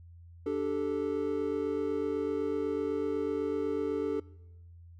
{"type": "chord", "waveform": "triangle", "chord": "D suspended fourth", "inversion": "none", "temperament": "equal", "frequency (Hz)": [293.7, 392, 440], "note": ["D4", "G4", "A4"], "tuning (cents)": [0, 0, 0], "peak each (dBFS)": [-32, -33, -30], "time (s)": [0.46, 4.2], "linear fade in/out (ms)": 5, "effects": ["noise-tail reverb RT60 0.9 s tail -22 dB re dry", "added 85 Hz sine -49 dBFS peak until 4.99 s"]}